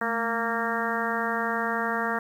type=harmonic tone with a mistuned harmonic; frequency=230.8 Hz; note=A#3; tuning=17 cents flat; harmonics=1 / 2 / 3 / 4 / 5 / 6 / 7 / 8; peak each=-33 / -33 / -33 / -33 / -33 / -33 / -33 / -33 dBFS; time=0.01-2.19 s; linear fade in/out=5 ms; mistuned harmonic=1; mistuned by=-69 cents; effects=9-bit